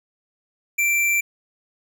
square tone, 2349 Hz, D7, in tune, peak -18 dBFS, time 0.78-1.21 s, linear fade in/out 10 ms, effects none

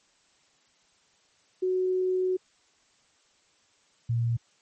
sine tone pair in turn, 370 / 117.15 Hz, F#4 / A#2, 0 / +9 cents, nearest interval octave + minor sixth, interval 1991 cents, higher first, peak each -23 dBFS, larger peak neither, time 1.62-2.37 / 4.09-4.37 s, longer first, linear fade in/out 10 ms, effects white hiss -65 dBFS RMS until 4.61 s + MP3 32 kbps

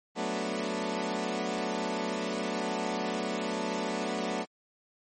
15% pulse chord, B minor seventh, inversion second, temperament equal, 185 / 220 / 246.9 / 293.7 Hz, F#3 / A3 / B3 / D4, 0 / 0 / 0 / 0 cents, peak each -30 / -28 / -30 / -31 dBFS, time 0.15-4.46 s, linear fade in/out 50 ms, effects MP3 32 kbps

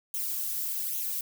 violet noise with flanger, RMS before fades -32 dBFS, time 0.14-1.21 s, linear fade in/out 2 ms, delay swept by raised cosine 0.3 to 2.7 ms, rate 1.2 Hz, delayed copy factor +0.65, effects none

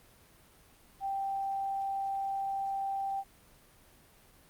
sine tone, 784 Hz, G5, in tune, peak -31 dBFS, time 1-3.24 s, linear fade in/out 50 ms, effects pink hiss -60 dBFS RMS until 4.49 s + Opus 32 kbps

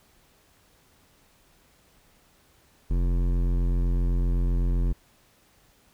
sine tone with hard clipping, 43.94 Hz, F1, 11 cents sharp, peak -23 dBFS, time 2.9-4.93 s, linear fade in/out 10 ms, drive 14 dB, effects pink hiss -61 dBFS RMS until 5.93 s

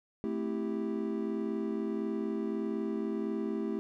triangle chord, A minor seventh, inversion none, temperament equal with one note detuned, 220 / 261.6 / 329.6 / 393.6 Hz, A3 / C4 / E4 / G4, 0 / 0 / 0 / +7 cents, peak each -33 / -38 / -35 / -35 dBFS, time 0.24-3.79 s, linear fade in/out 0 ms, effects none

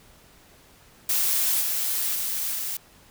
blue noise with level steps, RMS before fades -23 / -26 / -28 / -30 dBFS, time 1.09-2.77 s, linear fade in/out 5 ms, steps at 1.61 / 2.15 / 2.55 s, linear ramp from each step 5 ms, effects pink hiss -54 dBFS RMS until 3.1 s

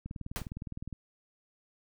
click train, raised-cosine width 5 ms, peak -27 dBFS, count 18, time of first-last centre 0.06-0.927 s, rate 19.6 Hz
pink noise with exponential decay, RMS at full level -34 dBFS, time 0.36-0.49 s, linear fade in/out 0 ms, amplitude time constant 27 ms
effects none

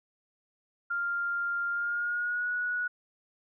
sine tone with pitch glide, 1396.9 to 1463.8 Hz, F6 to F#6, 0 to -19 cents, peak -28 dBFS, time 0.9-2.88 s, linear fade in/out 10 ms, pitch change +81 cents, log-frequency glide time 1.7-2.49 s, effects none

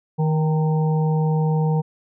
harmonic tone with a mistuned harmonic, 156.7 Hz, D#3, 13 cents sharp, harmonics 1 / 3 / 5 / 6, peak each -17 / -27 / -31 / -33 dBFS, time 0.18-1.82 s, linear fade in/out 20 ms, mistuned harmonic 6, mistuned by -45 cents, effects none

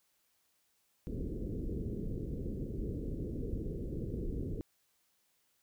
pink low-pass noise, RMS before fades -38 dBFS, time 1.07-4.61 s, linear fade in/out 0 ms, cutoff 460 Hz, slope 48 dB/octave, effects white hiss -75 dBFS RMS until 5.62 s

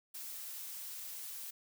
blue noise, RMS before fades -45 dBFS, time 0.14-1.51 s, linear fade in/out 10 ms, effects none

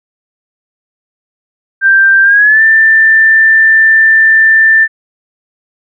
sine tone with pitch glide, 1576 to 1779.2 Hz, G6 to A6, +9 to +19 cents, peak -3 dBFS, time 1.81-4.88 s, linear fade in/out 50 ms, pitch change +210 cents, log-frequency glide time 2.23-2.62 s, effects none

